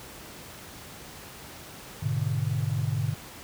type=chord; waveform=sine; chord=G# diminished; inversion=none; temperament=equal with one note detuned; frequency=103.83 / 123.47 / 147.77 Hz; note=G#2 / B2 / D3; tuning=0 / 0 / +11 cents; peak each=-29 dBFS; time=2.02-3.14 s; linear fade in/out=10 ms; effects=pink hiss -44 dBFS RMS until 3.43 s + high-pass 60 Hz 12 dB/octave